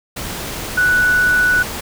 sine tone in noise, 1480 Hz, F#6, in tune, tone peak -11 dBFS, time 0.77-1.63 s, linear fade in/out 10 ms, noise pink, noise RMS -26 dBFS, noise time 0.16-1.81 s, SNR +12 dB, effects none

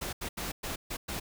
pink noise bursts at uneven times, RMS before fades -36 dBFS, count 6, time 0.01-0.13 / 0.21-0.29 / 0.37-0.52 / 0.63-0.76 / 0.9-0.97 / 1.08-1.2 s, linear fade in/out 10 ms, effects none

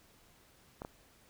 clicks, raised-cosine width 1 ms, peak -27 dBFS, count 2, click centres 0.819 / 0.849 s, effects pink hiss -64 dBFS RMS until 1.29 s

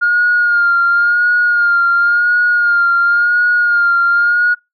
sine tone with vibrato, 1418 Hz, F6, 26 cents sharp, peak -8 dBFS, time 0.01-4.55 s, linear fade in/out 20 ms, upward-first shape sine, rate 0.94 Hz, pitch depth 37 cents each way, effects noise-tail reverb RT60 0.2 s tail -24 dB re dry + tanh soft clip ceiling -4 dBFS

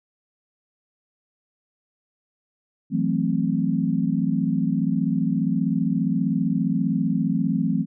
sine chord, F# half-diminished seventh, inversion third, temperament equal, 164.81 / 185 / 220 / 261.6 Hz, E3 / F#3 / A3 / C4, 0 / 0 / 0 / 0 cents, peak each -25 dBFS, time 2.9-7.86 s, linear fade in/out 50 ms, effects none

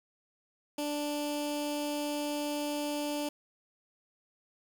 15% pulse tone with notch filter, 293.7 Hz, D4, in tune, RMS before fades -34 dBFS, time 0.78-3.29 s, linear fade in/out 5 ms, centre 1300 Hz, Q 1, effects 9-bit

